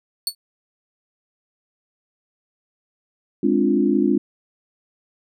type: tone with exponential decay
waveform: sawtooth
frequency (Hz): 4435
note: C#8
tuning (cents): 0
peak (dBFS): -14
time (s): 0.27-0.35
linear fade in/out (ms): 2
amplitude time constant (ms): 16
type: chord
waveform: sine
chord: D half-diminished seventh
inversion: second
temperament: equal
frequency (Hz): 207.7 / 261.6 / 293.7 / 349.2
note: Ab3 / C4 / D4 / F4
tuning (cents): 0 / 0 / 0 / 0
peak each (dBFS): -21 / -21 / -20 / -21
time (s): 3.43-4.18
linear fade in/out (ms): 5
effects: none